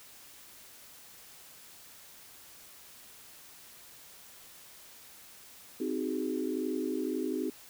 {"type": "chord", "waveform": "sine", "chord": "Ab dominant seventh", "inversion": "first", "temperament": "just", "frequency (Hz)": [259.6, 311.5, 373.8, 415.3], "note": ["C4", "Eb4", "Gb4", "Ab4"], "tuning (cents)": [-13, 2, 18, 0], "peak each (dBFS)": [-35, -35, -36, -38], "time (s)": [5.8, 7.5], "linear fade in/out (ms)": 5, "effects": ["white hiss -53 dBFS RMS until 7.69 s"]}